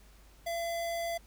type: tone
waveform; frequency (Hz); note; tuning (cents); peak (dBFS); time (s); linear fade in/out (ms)
square; 677; E5; +46; -33; 0.46-1.18; 10
effects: added 50 Hz sine -56 dBFS peak until 1.26 s + pink hiss -62 dBFS RMS until 1.26 s